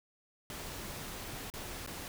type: noise with dropouts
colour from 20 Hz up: pink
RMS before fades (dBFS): -43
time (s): 0.5-2.08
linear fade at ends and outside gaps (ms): 1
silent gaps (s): 1.501-1.538 / 1.864-1.874
effects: none